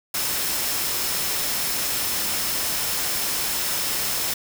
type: tone in noise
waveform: sine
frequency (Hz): 5274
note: E8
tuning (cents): 0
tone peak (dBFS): -34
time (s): 0.14-4.34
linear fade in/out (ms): 5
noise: white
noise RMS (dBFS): -25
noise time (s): 0.14-4.34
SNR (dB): -12
effects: none